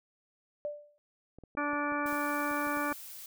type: tone with exponential decay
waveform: sine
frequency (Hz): 589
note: D5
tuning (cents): +5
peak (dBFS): -30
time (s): 0.65-0.98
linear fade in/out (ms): 0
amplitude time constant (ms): 71
type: clicks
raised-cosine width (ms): 2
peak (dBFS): -36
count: 11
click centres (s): 1.386 / 1.437 / 1.551 / 1.733 / 1.922 / 2.058 / 2.127 / 2.513 / 2.671 / 2.772 / 2.919
type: harmonic tone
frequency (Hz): 291.4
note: D4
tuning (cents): -13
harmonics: 1 / 2 / 3 / 4 / 5 / 6 / 8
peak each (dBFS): -35 / -38 / -39 / -35 / -37 / -41 / -42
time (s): 1.57-2.93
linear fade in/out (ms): 5
type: noise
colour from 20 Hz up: blue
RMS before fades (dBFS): -46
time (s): 2.06-3.26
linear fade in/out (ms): 2
effects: none